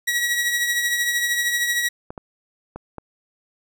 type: tone with tremolo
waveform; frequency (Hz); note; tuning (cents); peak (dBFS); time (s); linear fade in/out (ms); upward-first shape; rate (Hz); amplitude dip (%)
sawtooth; 1918; A#6; +49; -14; 0.07-1.89; 10; triangle; 13; 50
type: clicks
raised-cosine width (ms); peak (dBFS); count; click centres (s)
1; -19; 4; 2.105 / 2.178 / 2.76 / 2.983
effects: none